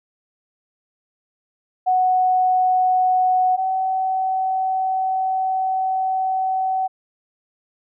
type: tone pair in turn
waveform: sine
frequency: 740 / 756.9 Hz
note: F#5 / F#5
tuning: 0 / +39 cents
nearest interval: unison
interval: 39 cents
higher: second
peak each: -14 / -18 dBFS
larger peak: first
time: 1.86-3.57 / 3.57-6.88 s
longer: second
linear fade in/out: 20 ms
effects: none